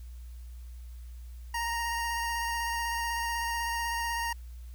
25% pulse tone with vibrato, 932.3 Hz, A#5, in tune, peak -26 dBFS, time 1.54-4.33 s, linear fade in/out 5 ms, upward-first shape square, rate 16 Hz, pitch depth 12 cents each way, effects added 60 Hz sine -41 dBFS peak until 4.74 s + white hiss -63 dBFS RMS until 4.74 s

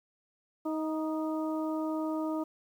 harmonic tone with a mistuned harmonic, 314.3 Hz, D#4, 18 cents sharp, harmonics 1 / 2 / 3 / 4, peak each -31 / -37 / -41 / -43 dBFS, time 0.65-2.44 s, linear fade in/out 10 ms, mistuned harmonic 4, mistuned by -27 cents, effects 10-bit

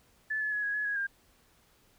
sine tone with pitch steps, 1738 / 1717 / 1688 / 1660 / 1698 / 1661 / 1602 Hz, A6 / A6 / G#6 / G#6 / G#6 / G#6 / G6, -22 / -43 / +28 / -1 / +38 / 0 / +37 cents, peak -29 dBFS, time 0.3-1.07 s, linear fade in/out 10 ms, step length 110 ms, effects pink hiss -65 dBFS RMS until 1.98 s

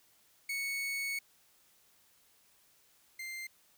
40% pulse tone pair in turn, 2217 / 2093 Hz, C#7 / C7, 0 / 0 cents, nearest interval minor second, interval 100 cents, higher first, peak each -33 / -39 dBFS, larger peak first, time 0.49-1.19 / 3.19-3.47 s, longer first, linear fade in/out 5 ms, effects white hiss -67 dBFS RMS until 3.77 s

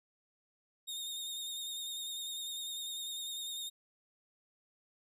sawtooth tone with vibrato, 3686 Hz, A#7, 20 cents flat, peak -36 dBFS, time 0.87-3.7 s, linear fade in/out 20 ms, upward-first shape square, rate 10 Hz, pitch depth 28 cents each way, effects none

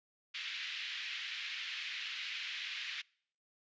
white band-pass noise, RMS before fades -42 dBFS, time 0.34-3.02 s, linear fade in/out 10 ms, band 1900 to 3500 Hz, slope 24 dB/octave, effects noise-tail reverb RT60 0.6 s tail -26 dB re dry + resampled to 16000 Hz

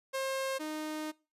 sawtooth tone pair in turn, 534 / 308.3 Hz, C5 / D#4, +35 / -16 cents, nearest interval minor seventh, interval 951 cents, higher first, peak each -28 / -32 dBFS, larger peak first, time 0.13-0.59 / 0.59-1.12 s, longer second, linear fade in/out 20 ms, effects noise-tail reverb RT60 0.3 s tail -22 dB re dry + resampled to 32000 Hz

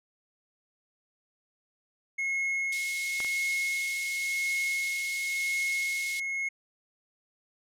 triangle tone with tremolo, 2169 Hz, C#7, 38 cents flat, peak -25 dBFS, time 2.18-6.49 s, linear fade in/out 10 ms, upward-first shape sine, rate 0.94 Hz, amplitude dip 35%
pink high-pass noise, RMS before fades -38 dBFS, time 2.72-6.2 s, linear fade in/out 5 ms, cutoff 3300 Hz, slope 24 dB/octave
clicks, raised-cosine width 0.3 ms, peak -21 / -25 dBFS, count 2, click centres 3.203 / 3.247 s
effects low-pass 11000 Hz 12 dB/octave

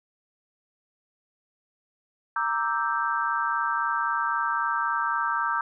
sine chord, E half-diminished seventh, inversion second, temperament equal, 932.3 / 1174.7 / 1318.5 / 1568 Hz, Bb5 / D6 / E6 / G6, 0 / 0 / 0 / 0 cents, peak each -29 dBFS, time 2.36-5.61 s, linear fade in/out 2 ms, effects none

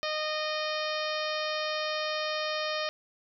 harmonic tone, 615 Hz, D#5, 20 cents flat, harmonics 1 / 2 / 3 / 4 / 5 / 6 / 7 / 8 / 9, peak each -33 / -36 / -38 / -39 / -40 / -41 / -41 / -42 / -43 dBFS, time 0.03-2.89 s, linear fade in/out 0 ms, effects none

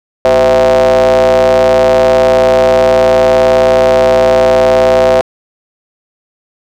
square ring-modulated tone, 69.3 Hz, C#2, in tune, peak -3 dBFS, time 0.25-5.21 s, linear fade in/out 0 ms, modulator 584 Hz, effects low-pass 6000 Hz 12 dB/octave + 7-bit

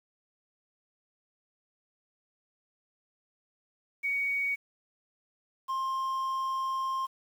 sine / triangle tone pair in turn, 2243 / 1058.6 Hz, C#7 / C6, +20 / +20 cents, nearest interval octave + minor second, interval 1300 cents, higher first, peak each -27 dBFS, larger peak neither, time 4.03-4.56 / 5.68-7.07 s, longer second, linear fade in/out 20 ms, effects 9-bit

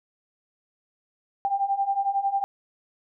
sine beating tone pair, 784 / 795 Hz, G5 / G5, 0 / +24 cents, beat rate 11 Hz, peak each -27 / -24 dBFS, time 1.45-2.44 s, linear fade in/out 0 ms, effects none

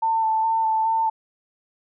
sine tone with vibrato, 890 Hz, A5, 20 cents sharp, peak -18 dBFS, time 0.02-1.1 s, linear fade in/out 10 ms, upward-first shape square, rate 2.4 Hz, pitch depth 15 cents each way, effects none

